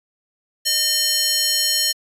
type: tone with high-pass filter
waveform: square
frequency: 609 Hz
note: D#5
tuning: 37 cents flat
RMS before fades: -19 dBFS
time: 0.65-1.93 s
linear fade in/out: 20 ms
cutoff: 4200 Hz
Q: 1.3
effects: resampled to 32000 Hz